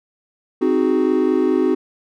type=chord; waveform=triangle; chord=Ab dominant seventh; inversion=first; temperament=equal; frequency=261.6 / 311.1 / 370 / 415.3 Hz; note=C4 / Eb4 / Gb4 / Ab4; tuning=0 / 0 / 0 / 0 cents; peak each=-18 / -18 / -16 / -21 dBFS; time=0.61-1.75 s; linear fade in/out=10 ms; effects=none